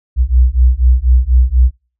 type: beating tone pair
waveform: sine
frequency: 60.3 / 64.4 Hz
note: B1 / C2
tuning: -41 / -27 cents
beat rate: 4.1 Hz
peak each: -10 dBFS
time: 0.16-1.71 s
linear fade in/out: 50 ms
effects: noise-tail reverb RT60 0.4 s tail -26 dB re dry